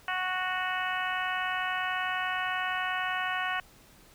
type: harmonic tone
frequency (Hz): 369.1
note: F#4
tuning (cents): -4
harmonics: 2 / 3 / 4 / 5 / 6 / 7 / 8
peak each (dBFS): -35 / -35 / -34 / -35 / -42 / -39 / -40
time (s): 0.08-3.6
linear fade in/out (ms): 2
effects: pink hiss -57 dBFS RMS until 4.14 s